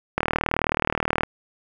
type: click train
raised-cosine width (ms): 0.5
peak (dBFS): -5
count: 42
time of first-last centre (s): 0.18-1.234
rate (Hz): 38.9
effects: 7-bit